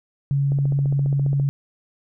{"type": "tone", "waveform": "sine", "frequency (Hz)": 139.7, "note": "C#3", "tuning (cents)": 14, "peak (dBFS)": -17, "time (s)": [0.31, 1.49], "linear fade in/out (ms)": 0}
{"type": "click train", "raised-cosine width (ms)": 2, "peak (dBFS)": -20, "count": 14, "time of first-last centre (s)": [0.52, 1.398], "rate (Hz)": 14.8}
{"effects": []}